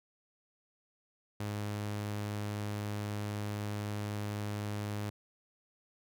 sawtooth tone, 103.9 Hz, G#2, 1 cent sharp, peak -31 dBFS, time 1.4-5.1 s, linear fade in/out 5 ms, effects none

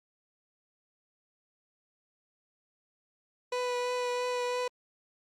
30% pulse tone with vibrato, 493.9 Hz, B4, in tune, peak -27 dBFS, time 3.52-4.68 s, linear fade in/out 5 ms, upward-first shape triangle, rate 3 Hz, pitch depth 15 cents each way, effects low-pass 7000 Hz 12 dB/octave + Opus 48 kbps

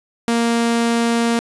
sawtooth tone, 233.1 Hz, A#3, in tune, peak -11 dBFS, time 0.28-1.39 s, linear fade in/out 0 ms, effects resampled to 24000 Hz + 7-bit

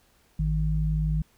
sine tone pair together, 53.96 / 155.56 Hz, A1 / D#3, -33 / 0 cents, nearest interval octave + tritone, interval 1833 cents, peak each -25 dBFS, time 0.39-1.22 s, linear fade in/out 5 ms, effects pink hiss -63 dBFS RMS until 1.37 s

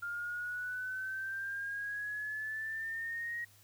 sine exponential sweep, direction up, 1400 to 1894 Hz, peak -36 dBFS, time 0.02-3.45 s, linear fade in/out 10 ms, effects added 101 Hz sine -64 dBFS peak until 3.63 s + white hiss -63 dBFS RMS until 3.63 s

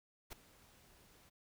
pink noise with ADSR envelope, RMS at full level -45 dBFS, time 0.3-1.3 s, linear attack 26 ms, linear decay 6 ms, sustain -20 dB, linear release 17 ms, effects none

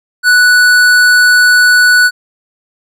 sine tone with tanh clipping, 1480 Hz, F#6, in tune, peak -6 dBFS, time 0.23-2.11 s, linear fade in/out 50 ms, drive 16 dB, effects none

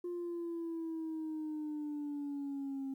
sine exponential sweep, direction down, 353.2 to 268.3 Hz, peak -35 dBFS, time 0.04-2.94 s, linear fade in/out 5 ms, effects tanh soft clip ceiling -35 dBFS + 12-bit

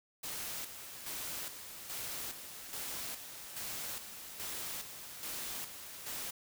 white noise with tremolo, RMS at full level -41 dBFS, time 0.23-6.31 s, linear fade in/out 10 ms, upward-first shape square, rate 1.2 Hz, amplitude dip 55%, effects none

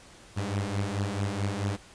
sawtooth beating tone pair, 98 / 102.6 Hz, G2 / G#2, 0 / -21 cents, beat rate 4.6 Hz, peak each -27 dBFS, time 0.36-1.77 s, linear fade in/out 20 ms, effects pink hiss -52 dBFS RMS until 1.94 s + resampled to 22050 Hz

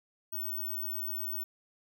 sine tone, 15804 Hz, B9, in tune, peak -33 dBFS, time 0.32-1.44 s, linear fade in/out 10 ms, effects none

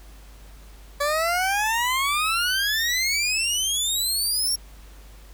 20% pulse exponential sweep, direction up, 567 to 5610 Hz, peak -16 dBFS, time 1-4.56 s, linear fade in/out 10 ms, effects added 50 Hz sine -43 dBFS peak until 5.33 s + pink hiss -52 dBFS RMS until 5.33 s

